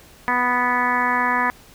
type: harmonic tone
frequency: 246.9 Hz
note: B3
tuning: in tune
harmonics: 1 / 2 / 3 / 4 / 5 / 6 / 7 / 8 / 9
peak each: -28 / -33 / -28 / -21 / -26 / -33 / -23 / -27 / -33 dBFS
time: 0.28-1.5 s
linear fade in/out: 0 ms
effects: pink hiss -48 dBFS RMS until 1.74 s